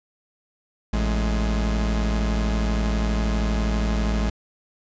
45% pulse tone pair together, 55.46 / 209.4 Hz, A1 / G#3, +14 / +15 cents, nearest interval octave + major seventh, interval 2301 cents, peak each -21 / -27 dBFS, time 0.93-4.3 s, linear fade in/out 5 ms, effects resampled to 16000 Hz

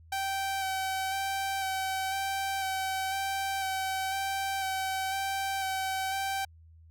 sawtooth tone with vibrato, 772 Hz, G5, 27 cents flat, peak -26 dBFS, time 0.12-6.45 s, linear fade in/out 5 ms, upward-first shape square, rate 1 Hz, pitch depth 15 cents each way, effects added 81 Hz sine -52 dBFS peak until 6.9 s

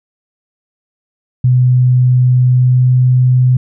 sine tone with pitch glide, 125.9 to 126.7 Hz, B2 to B2, +34 to +45 cents, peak -6 dBFS, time 1.44-3.57 s, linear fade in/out 5 ms, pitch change +11 cents, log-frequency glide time 2.49-2.93 s, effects none

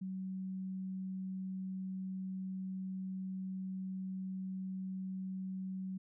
sine tone, 188.6 Hz, F#3, 33 cents sharp, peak -38 dBFS, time 0.01-5.98 s, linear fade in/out 10 ms, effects none

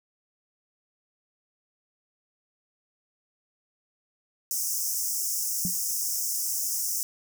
pink high-pass noise, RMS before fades -29 dBFS, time 4.51-7.03 s, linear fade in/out 0 ms, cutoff 5300 Hz, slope 96 dB/octave
sine tone with exponential decay, 180 Hz, F#3, 47 cents flat, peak -24 dBFS, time 5.65-5.77 s, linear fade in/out 0 ms, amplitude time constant 24 ms
effects none

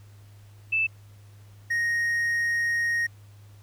sine / triangle tone pair in turn, 2637 / 1867.9 Hz, E7 / A#6, 0 / +3 cents, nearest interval tritone, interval 597 cents, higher first, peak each -21 dBFS, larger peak neither, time 0.72-0.87 / 1.7-3.07 s, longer second, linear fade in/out 10 ms, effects added 102 Hz sine -47 dBFS peak until 3.62 s + pink hiss -60 dBFS RMS until 3.62 s

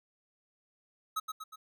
square tone with echo, 1280 Hz, D#6, 49 cents sharp, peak -31 dBFS, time 1.16-1.2 s, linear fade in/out 10 ms, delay 120 ms, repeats 3, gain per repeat -5 dB, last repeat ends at 1.56 s, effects none

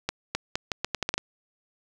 accelerating click train, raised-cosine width 0.2 ms, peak -9 dBFS, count 10, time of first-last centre 0.09-1.18 s, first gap 260 ms, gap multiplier 0.79, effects none

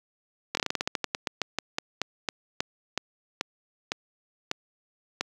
slowing click train, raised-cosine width 0.2 ms, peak -9 dBFS, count 24, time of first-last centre 0.55-5.21 s, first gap 22 ms, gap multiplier 1.17, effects high-pass 150 Hz 12 dB/octave + 8-bit

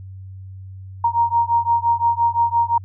sine beating tone pair, 932.3 / 938.1 Hz, A#5 / A#5, 0 / +11 cents, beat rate 5.8 Hz, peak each -18 dBFS, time 1.04-2.78 s, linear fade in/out 5 ms, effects added 95 Hz sine -33 dBFS peak until 2.84 s

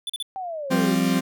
square tone bursts, 3482 Hz, A7, 19 cents flat, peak -27 dBFS, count 3, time 0.07-0.226 s, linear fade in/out 2 ms, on 26 ms, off 39 ms
sine linear sweep, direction down, 780 to 343.5 Hz, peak -28 dBFS, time 0.36-0.96 s, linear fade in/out 0 ms
40% pulse chord, F suspended second, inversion none, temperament equal, 174.61 / 196 / 261.6 Hz, F3 / G3 / C4, 0 / 0 / 0 cents, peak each -23 / -23 / -21 dBFS, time 0.7-1.21 s, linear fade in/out 20 ms
effects none

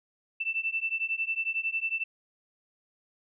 sine beating tone pair, 2660 / 2671 Hz, E7 / E7, +15 / +22 cents, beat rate 11 Hz, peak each -31 dBFS, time 0.4-2.04 s, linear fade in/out 10 ms, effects none

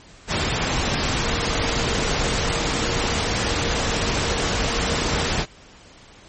sine tone in noise, 466.2 Hz, A#4, in tune, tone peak -32 dBFS, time 1.22-5.31 s, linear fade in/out 50 ms, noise pink, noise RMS -22 dBFS, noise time 0.27-5.46 s, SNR -13 dB, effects pink hiss -47 dBFS RMS until 6.28 s + MP3 32 kbps

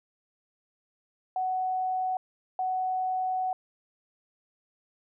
sine tone bursts at uneven times, 745 Hz, F#5, 12 cents sharp, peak -26 dBFS, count 2, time 1.36-2.17 / 2.59-3.53 s, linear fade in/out 2 ms, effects none

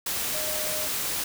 sine tone in noise, 615 Hz, D#5, 20 cents flat, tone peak -35 dBFS, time 0.34-0.87 s, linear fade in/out 5 ms, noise white, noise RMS -29 dBFS, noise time 0.06-1.24 s, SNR -9 dB, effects none

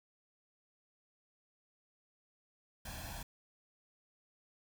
pink noise with comb filter, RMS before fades -45 dBFS, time 2.85-3.23 s, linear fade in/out 5 ms, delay 1.2 ms, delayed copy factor +0.8, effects none

